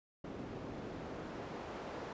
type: noise with band-pass filter sweep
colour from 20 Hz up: pink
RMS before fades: -45 dBFS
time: 0.24-2.13 s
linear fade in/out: 5 ms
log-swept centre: 260 to 590 Hz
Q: 0.7
effects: resampled to 16000 Hz